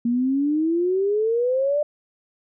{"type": "exponential sweep", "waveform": "sine", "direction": "up", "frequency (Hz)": [232.8, 602], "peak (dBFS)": -18, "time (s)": [0.05, 1.83], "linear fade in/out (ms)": 5, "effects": []}